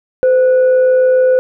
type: tone with frequency modulation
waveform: sine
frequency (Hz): 513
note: C5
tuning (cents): -34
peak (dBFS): -7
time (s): 0.23-1.39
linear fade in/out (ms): 0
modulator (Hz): 959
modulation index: 0.22
effects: none